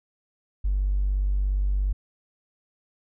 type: tone with tanh clipping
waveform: triangle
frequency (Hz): 48.57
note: G1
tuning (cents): -15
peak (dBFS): -20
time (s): 0.64-1.93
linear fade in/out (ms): 10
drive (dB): 1
effects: none